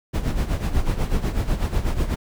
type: noise with tremolo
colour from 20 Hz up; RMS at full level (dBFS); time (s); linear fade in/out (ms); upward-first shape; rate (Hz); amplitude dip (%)
brown; -19; 0.13-2.16; 20; sine; 8.1; 70
effects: none